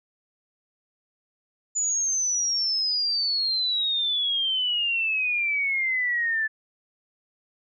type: exponential sweep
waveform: sine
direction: down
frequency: 7010 to 1741 Hz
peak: -22 dBFS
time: 1.75-6.48 s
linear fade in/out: 20 ms
effects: none